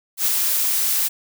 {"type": "noise with ADSR envelope", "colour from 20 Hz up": "blue", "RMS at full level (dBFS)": -18, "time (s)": [0.17, 1.09], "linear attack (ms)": 84, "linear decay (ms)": 27, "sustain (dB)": -2, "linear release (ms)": 23, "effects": []}